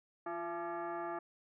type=tone with frequency modulation; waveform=sine; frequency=164.81 Hz; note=E3; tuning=in tune; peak=-37 dBFS; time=0.26-1.19 s; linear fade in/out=5 ms; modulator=511 Hz; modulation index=2.3; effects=none